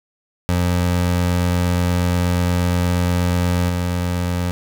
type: tone with level steps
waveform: 25% pulse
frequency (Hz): 88.4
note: F2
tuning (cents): +22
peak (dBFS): -12 / -15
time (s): 0.49-4.51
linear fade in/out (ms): 0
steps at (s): 3.69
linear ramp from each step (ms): 5
effects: none